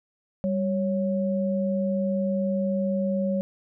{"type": "tone pair together", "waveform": "sine", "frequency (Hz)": [196, 553.3], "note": ["G3", "C#5"], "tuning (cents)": [0, -3], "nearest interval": "octave + tritone", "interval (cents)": 1797, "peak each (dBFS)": [-24, -27], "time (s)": [0.44, 3.41], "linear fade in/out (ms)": 0, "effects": []}